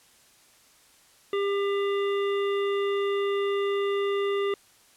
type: harmonic tone with a mistuned harmonic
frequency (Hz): 399.8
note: G4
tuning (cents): +34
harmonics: 1 / 3 / 5 / 7 / 9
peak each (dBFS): -24 / -34 / -38 / -41 / -43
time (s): 1.33-4.54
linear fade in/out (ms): 2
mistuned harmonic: 9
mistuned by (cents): -24
effects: white hiss -58 dBFS RMS until 4.96 s + low-pass 11000 Hz 12 dB/octave